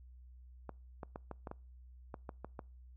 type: clicks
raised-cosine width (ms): 1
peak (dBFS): -29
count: 10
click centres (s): 0.693 / 1.032 / 1.159 / 1.313 / 1.472 / 1.514 / 2.142 / 2.292 / 2.446 / 2.592
effects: noise-tail reverb RT60 0.4 s tail -26 dB re dry + added 62 Hz sine -53 dBFS peak until 2.96 s